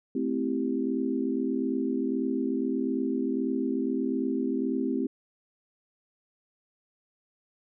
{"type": "chord", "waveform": "sine", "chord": "A minor seventh", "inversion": "none", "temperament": "equal", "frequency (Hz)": [220, 261.6, 329.6, 392], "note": ["A3", "C4", "E4", "G4"], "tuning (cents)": [0, 0, 0, 0], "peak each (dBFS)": [-33, -28, -33, -33], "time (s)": [0.15, 5.07], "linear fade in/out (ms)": 5, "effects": []}